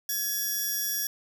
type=tone pair together; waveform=5% pulse; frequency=1687 / 5670 Hz; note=G#6 / F8; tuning=+27 / +25 cents; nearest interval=octave + major sixth; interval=2098 cents; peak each=-23 dBFS; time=0.09-1.07 s; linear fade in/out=2 ms; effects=none